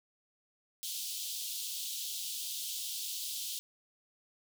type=high-pass noise; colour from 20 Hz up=pink; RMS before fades=-39 dBFS; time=0.83-3.59 s; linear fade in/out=0 ms; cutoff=3100 Hz; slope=48 dB/octave; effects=none